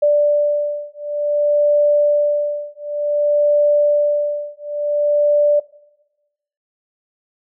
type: beating tone pair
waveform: sine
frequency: 587.3 / 587.85 Hz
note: D5 / D5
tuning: 0 / +2 cents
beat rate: 0.55 Hz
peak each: -16 dBFS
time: 0.02-5.6 s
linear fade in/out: 10 ms
effects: noise-tail reverb RT60 1.0 s tail -20 dB re dry